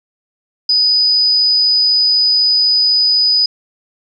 sine tone, 4978 Hz, D#8, in tune, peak -9 dBFS, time 0.69-3.46 s, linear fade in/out 5 ms, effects none

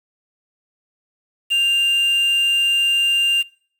triangle tone with quantisation, 2794 Hz, F7, in tune, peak -13 dBFS, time 1.5-3.43 s, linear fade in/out 20 ms, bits 6, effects noise-tail reverb RT60 0.6 s tail -25 dB re dry

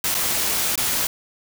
white noise with dropouts, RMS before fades -22 dBFS, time 0.04-1.07 s, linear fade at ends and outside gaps 2 ms, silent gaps 0.144-0.149 / 0.756-0.776 s, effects none

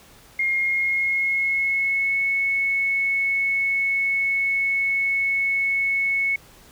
sine tone with pitch glide, 2134 to 2203 Hz, C7 to C#7, +34 to -11 cents, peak -19 dBFS, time 0.39-6.36 s, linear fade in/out 5 ms, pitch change +55 cents, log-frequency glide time 0.49-2.19 s, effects pink hiss -50 dBFS RMS until 6.71 s

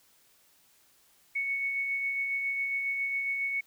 sine tone with tremolo, 2217 Hz, C#7, in tune, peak -27 dBFS, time 1.35-3.61 s, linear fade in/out 10 ms, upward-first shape sine, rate 7.3 Hz, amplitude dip 30%, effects white hiss -64 dBFS RMS until 3.66 s

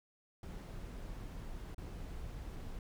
brown noise with dropouts, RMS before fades -45 dBFS, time 0.43-2.79 s, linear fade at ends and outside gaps 2 ms, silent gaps 1.746-1.78 s, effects none

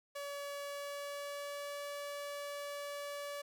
sawtooth tone with pitch glide, 569 to 574.3 Hz, C#5 to D5, +45 to -39 cents, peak -37 dBFS, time 0.15-3.42 s, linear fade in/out 10 ms, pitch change +16 cents, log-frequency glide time 0.65-1.82 s, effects none

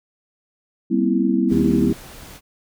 sine chord, C dominant seventh, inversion second, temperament equal with one note detuned, 196 / 239.1 / 261.6 / 329.6 Hz, G3 / Bb3 / C4 / E4, 0 / +44 / 0 / 0 cents, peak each -21 dBFS, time 0.9-1.93 s, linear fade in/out 20 ms
pink noise, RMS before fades -40 dBFS, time 1.48-2.41 s, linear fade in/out 50 ms
harmonic tone, 79.4 Hz, D#2, 36 cents sharp, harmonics 1 / 2 / 3 / 4 / 5, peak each -29 / -25 / -33 / -28 / -25 dBFS, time 1.51-1.93 s, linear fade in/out 5 ms
effects none

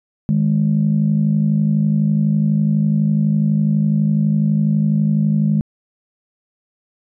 sine tone pair together, 155.56 / 207.6 Hz, D#3 / G#3, 0 / 0 cents, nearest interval perfect fourth, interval 500 cents, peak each -15 dBFS, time 0.29-5.61 s, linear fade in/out 0 ms, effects tanh soft clip ceiling -6 dBFS

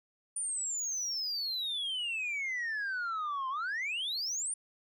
sine exponential two-way sweep, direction down then up, 9400 to 1028 to 9400 Hz, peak -30 dBFS, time 0.36-4.54 s, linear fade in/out 5 ms, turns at 3.49 s, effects tanh soft clip ceiling -31 dBFS

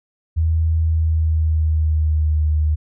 sine tone with pitch glide, 80.7 to 76.61 Hz, E2 to D#2, -36 to -26 cents, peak -14 dBFS, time 0.36-2.76 s, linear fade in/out 20 ms, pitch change -90 cents, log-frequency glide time 0.81-2.44 s, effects none

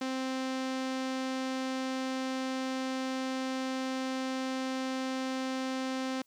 sawtooth tone with low-pass filter, 261.6 Hz, C4, in tune, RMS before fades -34 dBFS, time 0.01-6.22 s, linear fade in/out 5 ms, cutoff 5800 Hz, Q 1.1, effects white hiss -71 dBFS RMS until 6.26 s

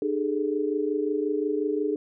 sine tone cluster, 301.6 / 405.8 / 431.4 Hz, D4 / G#4 / A4, +46 / -40 / -34 cents, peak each -28 dBFS, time 0.02-1.96 s, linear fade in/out 2 ms, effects none

